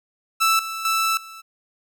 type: tone with level steps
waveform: sawtooth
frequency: 1321 Hz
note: E6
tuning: 3 cents sharp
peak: -12 / -24 / -15 / -34 dBFS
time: 0.4-1.42 s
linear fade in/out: 20 ms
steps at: 0.59 / 0.85 / 1.17 s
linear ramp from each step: 2 ms
effects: none